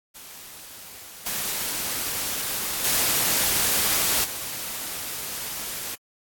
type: noise with level steps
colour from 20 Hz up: white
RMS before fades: -42 / -28 / -22 / -32 dBFS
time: 0.14-5.96 s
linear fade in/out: 20 ms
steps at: 1.26 / 2.84 / 4.24 s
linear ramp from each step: 5 ms
effects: AAC 64 kbps